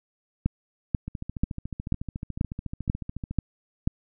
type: two click trains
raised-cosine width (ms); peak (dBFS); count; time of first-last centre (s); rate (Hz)
5; -10 / -20; 8 / 32; 0.46-3.875 / 1.08-3.31; 2.05 / 13.9
effects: none